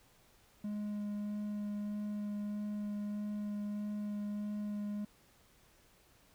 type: tone with vibrato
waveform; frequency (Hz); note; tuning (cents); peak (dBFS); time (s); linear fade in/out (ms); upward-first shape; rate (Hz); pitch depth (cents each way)
triangle; 207.5; G#3; -1; -34; 0.64-5.05; 5; sine; 1.6; 9
effects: pink hiss -66 dBFS RMS until 6.34 s